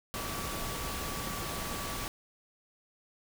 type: tone in noise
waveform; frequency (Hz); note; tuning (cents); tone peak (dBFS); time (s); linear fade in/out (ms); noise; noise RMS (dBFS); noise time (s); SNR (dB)
sine; 1148; D6; -40; -43; 0.14-2.08; 0; pink; -37; 0.14-2.08; -9
effects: none